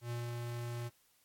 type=tone with ADSR envelope; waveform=square; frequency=119.3 Hz; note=A#2; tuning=41 cents sharp; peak=-37 dBFS; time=0.01-0.9 s; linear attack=98 ms; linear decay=170 ms; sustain=-2 dB; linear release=30 ms; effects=white hiss -71 dBFS RMS until 1.24 s + AAC 64 kbps